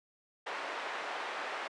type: band-pass noise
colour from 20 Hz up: pink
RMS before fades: -39 dBFS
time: 0.46-1.68 s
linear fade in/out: 10 ms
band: 630 to 2200 Hz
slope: 12 dB/octave
effects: high-pass 300 Hz 12 dB/octave + resampled to 22050 Hz